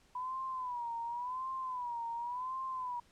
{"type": "tone with vibrato", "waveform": "sine", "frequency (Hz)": 987.8, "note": "B5", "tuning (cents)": 0, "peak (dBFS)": -36, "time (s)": [0.15, 3], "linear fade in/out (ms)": 5, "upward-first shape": "sine", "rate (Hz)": 0.91, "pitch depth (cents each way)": 110, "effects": ["pink hiss -67 dBFS RMS until 3.11 s", "low-pass 9000 Hz 12 dB/octave"]}